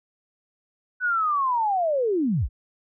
sine linear sweep, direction down, 1507 to 30.87 Hz, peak -20 dBFS, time 1-2.49 s, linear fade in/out 50 ms, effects none

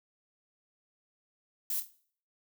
violet noise with echo, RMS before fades -33 dBFS, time 1.7-1.8 s, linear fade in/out 2 ms, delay 25 ms, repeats 4, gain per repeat -8 dB, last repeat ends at 1.9 s, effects noise-tail reverb RT60 0.5 s tail -17 dB re dry

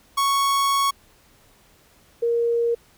45% pulse / sine tone pair in turn, 1108.7 / 468.6 Hz, C#6 / A#4, 0 / +9 cents, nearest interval octave + minor third, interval 1491 cents, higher first, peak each -18 dBFS, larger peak neither, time 0.17-0.91 / 2.22-2.75 s, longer first, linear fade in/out 10 ms, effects pink hiss -56 dBFS RMS until 2.97 s

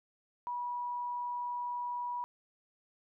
sine tone, 972 Hz, B5, 28 cents flat, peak -34 dBFS, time 0.47-2.24 s, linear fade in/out 0 ms, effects none

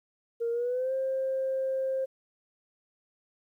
sine tone with pitch glide, 466.2 to 529.4 Hz, A#4 to C5, 0 to +20 cents, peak -26 dBFS, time 0.4-2.06 s, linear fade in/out 20 ms, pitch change +220 cents, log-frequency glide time 0.51-0.93 s, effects tanh soft clip ceiling -22 dBFS + 11-bit

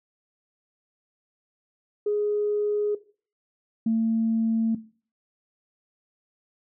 sine tone pair in turn, 416.2 / 225.1 Hz, G#4 / A3, +4 / +40 cents, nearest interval major seventh, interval 1064 cents, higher first, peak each -21 / -19 dBFS, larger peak second, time 2.06-2.95 / 3.86-4.75 s, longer neither, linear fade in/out 5 ms, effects noise-tail reverb RT60 0.4 s tail -17 dB re dry + tanh soft clip ceiling -15 dBFS

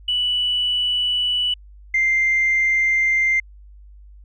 sine tone pair in turn, 2960 / 2093 Hz, F#7 / C7, 0 / 0 cents, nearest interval tritone, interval 600 cents, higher first, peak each -17 / -14 dBFS, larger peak second, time 0.08-1.54 / 1.94-3.4 s, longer neither, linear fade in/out 5 ms, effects tanh soft clip ceiling -11 dBFS + added 50 Hz sine -41 dBFS peak until 4.24 s

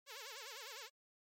5% pulse tone with vibrato, 493.9 Hz, B4, in tune, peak -37 dBFS, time 0.06-0.9 s, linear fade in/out 50 ms, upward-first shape sine, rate 9.9 Hz, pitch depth 250 cents each way, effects MP3 64 kbps

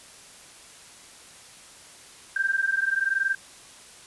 sine tone pair together, 1568 / 1589 Hz, G6 / G6, 0 / +23 cents, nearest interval unison, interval 23 cents, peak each -25 dBFS, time 2.36-3.35 s, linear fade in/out 5 ms, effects white hiss -48 dBFS RMS until 4.06 s + resampled to 24000 Hz

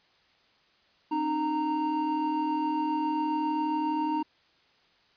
triangle tone cluster, 266.7 / 306.2 / 926 Hz, C4 / D#4 / A#5, +33 / -28 / -12 cents, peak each -35 / -27 / -27 dBFS, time 1.11-4.23 s, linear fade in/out 10 ms, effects white hiss -64 dBFS RMS until 5.16 s + resampled to 11025 Hz

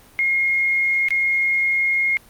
sine tone with dropouts, 2145 Hz, C7, 42 cents sharp, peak -16 dBFS, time 0.19-2.17 s, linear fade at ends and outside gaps 0 ms, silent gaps 1.085-1.106 s, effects pink hiss -49 dBFS RMS until 2.29 s + Opus 32 kbps

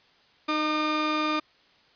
sawtooth tone pair together, 307.3 / 1209.1 Hz, D#4 / D#6, -21 / -50 cents, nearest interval 2 octaves, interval 2371 cents, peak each -23 dBFS, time 0.48-1.4 s, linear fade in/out 10 ms, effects white hiss -60 dBFS RMS until 1.95 s + resampled to 11025 Hz

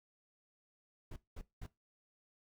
brown noise bursts, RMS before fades -45 dBFS, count 3, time 1.11-1.666 s, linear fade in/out 5 ms, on 52 ms, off 200 ms, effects noise-tail reverb RT60 0.2 s tail -18 dB re dry

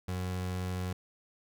30% pulse tone, 91.5 Hz, F#2, 19 cents flat, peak -30 dBFS, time 0.08-0.93 s, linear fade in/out 5 ms, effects none

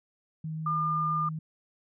sine tone with vibrato, 157.8 Hz, D#3, 25 cents sharp, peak -32 dBFS, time 0.44-1.39 s, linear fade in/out 5 ms, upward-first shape triangle, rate 7.5 Hz, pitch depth 8 cents each way
sine tone, 1205 Hz, D6, 44 cents sharp, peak -26 dBFS, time 0.66-1.29 s, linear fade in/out 5 ms
effects none

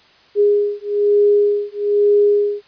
sine beating tone pair, 410.7 / 411.8 Hz, G#4 / G#4, -19 / -15 cents, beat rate 1.1 Hz, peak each -15 dBFS, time 0.35-2.63 s, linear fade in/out 50 ms, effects white hiss -50 dBFS RMS until 2.67 s + resampled to 11025 Hz

